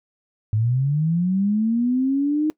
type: linear sweep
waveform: sine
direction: up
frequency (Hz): 103.9 to 311.1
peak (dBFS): -17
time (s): 0.53-2.5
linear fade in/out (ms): 0
effects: noise-tail reverb RT60 0.1 s tail -22 dB re dry